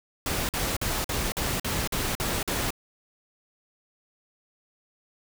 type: noise bursts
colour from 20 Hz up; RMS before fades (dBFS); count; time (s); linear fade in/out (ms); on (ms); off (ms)
pink; -28; 9; 0.26-2.706; 2; 230; 47
effects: none